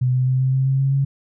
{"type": "tone with pitch steps", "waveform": "sine", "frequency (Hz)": [126.4, 127.94, 129.5, 131.08, 132.68, 134.3, 135.94, 137.6], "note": ["B2", "C3", "C3", "C3", "C3", "C3", "C#3", "C#3"], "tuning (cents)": [41, -38, -17, 4, 25, 46, -33, -12], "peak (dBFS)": -15, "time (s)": [0.01, 1.05], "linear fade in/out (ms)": 10, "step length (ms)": 130, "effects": []}